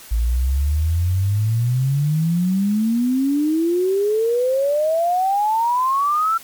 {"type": "exponential sweep", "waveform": "sine", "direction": "up", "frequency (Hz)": [54.4, 1359], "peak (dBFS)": -15, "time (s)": [0.11, 6.38], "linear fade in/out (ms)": 10, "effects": ["white hiss -41 dBFS RMS until 6.43 s", "MP3 96 kbps"]}